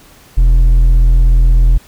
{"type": "tone with hard clipping", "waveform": "sine", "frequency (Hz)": 41.72, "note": "E1", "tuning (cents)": 22, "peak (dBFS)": -6, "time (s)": [0.37, 1.78], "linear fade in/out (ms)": 10, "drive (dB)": 4, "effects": ["pink hiss -43 dBFS RMS until 1.87 s"]}